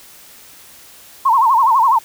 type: tone with vibrato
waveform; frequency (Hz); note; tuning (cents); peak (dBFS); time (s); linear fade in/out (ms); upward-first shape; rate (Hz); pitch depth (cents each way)
sine; 987.8; B5; 0; -9; 1.25-1.99; 10; sine; 12; 190
effects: white hiss -42 dBFS RMS until 2.04 s